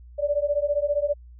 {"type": "beating tone pair", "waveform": "sine", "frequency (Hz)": [574, 589], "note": ["D5", "D5"], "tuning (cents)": [-40, 5], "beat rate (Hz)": 15, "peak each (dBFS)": -24, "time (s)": [0.18, 1.14], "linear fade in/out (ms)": 20, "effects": ["added 60 Hz sine -43 dBFS peak until 1.39 s"]}